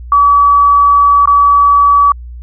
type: tone with dropouts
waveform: sine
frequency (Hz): 1143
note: D6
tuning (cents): -47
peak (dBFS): -4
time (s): 0.12-2.12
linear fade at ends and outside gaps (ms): 2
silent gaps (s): 1.257-1.274
effects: added 60 Hz sine -25 dBFS peak until 2.42 s